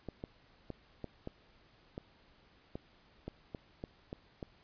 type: clicks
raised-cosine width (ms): 2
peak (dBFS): -27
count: 12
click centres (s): 0.087 / 0.239 / 0.703 / 1.043 / 1.274 / 1.979 / 2.755 / 3.28 / 3.548 / 3.839 / 4.129 / 4.428
effects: pink hiss -65 dBFS RMS until 4.63 s + resampled to 11025 Hz